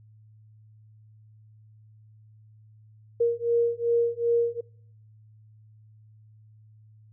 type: beating tone pair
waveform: sine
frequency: 468.2 / 470.8 Hz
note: A#4 / A#4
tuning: +8 / +17 cents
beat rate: 2.6 Hz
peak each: -24 dBFS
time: 3.2-4.61 s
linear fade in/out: 10 ms
effects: noise-tail reverb RT60 0.6 s tail -24 dB re dry + added 108 Hz sine -51 dBFS peak until 7.12 s